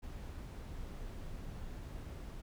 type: noise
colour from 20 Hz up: brown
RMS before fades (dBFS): -45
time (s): 0.02-2.42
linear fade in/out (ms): 20
effects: none